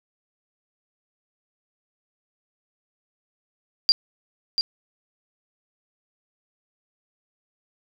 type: tone with echo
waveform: sine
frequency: 4768 Hz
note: D8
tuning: 25 cents sharp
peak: -12 dBFS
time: 3.89-3.92 s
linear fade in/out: 0 ms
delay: 690 ms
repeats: 1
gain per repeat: -7 dB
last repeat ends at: 4.61 s
effects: none